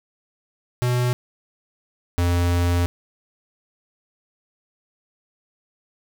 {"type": "tone pair in turn", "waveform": "square", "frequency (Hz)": [123.47, 87.31], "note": ["B2", "F2"], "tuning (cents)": [0, 0], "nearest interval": "tritone", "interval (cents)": 600, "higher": "first", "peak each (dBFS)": [-19, -18], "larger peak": "second", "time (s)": [[0.82, 1.13], [2.18, 2.86]], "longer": "second", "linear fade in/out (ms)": 0, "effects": []}